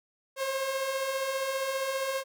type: beating tone pair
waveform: sawtooth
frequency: 523 / 538 Hz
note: C5 / C5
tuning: -1 / +48 cents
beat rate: 15 Hz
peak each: -33 / -26 dBFS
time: 0.36-2.24 s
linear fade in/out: 50 ms
effects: none